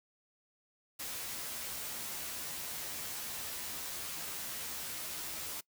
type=noise with comb filter; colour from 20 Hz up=white; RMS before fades=-41 dBFS; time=0.99-5.61 s; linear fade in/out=10 ms; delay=13 ms; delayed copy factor=+0.7; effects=noise-tail reverb RT60 0.1 s tail -22 dB re dry